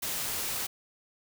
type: noise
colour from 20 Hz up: white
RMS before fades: -33 dBFS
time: 0.02-0.67 s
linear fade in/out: 10 ms
effects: none